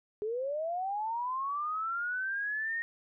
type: linear sweep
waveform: sine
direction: up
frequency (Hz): 410.6 to 1864.7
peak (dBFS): -31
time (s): 0.22-2.82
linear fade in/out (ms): 0
effects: none